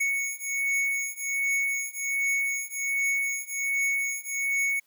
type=beating tone pair; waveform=square; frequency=2217 / 2218.3 Hz; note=C#7 / C#7; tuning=0 / +1 cents; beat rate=1.3 Hz; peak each=-30 / -29 dBFS; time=0-4.8 s; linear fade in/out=10 ms; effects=white hiss -68 dBFS RMS until 4.86 s + high-pass 150 Hz 12 dB/octave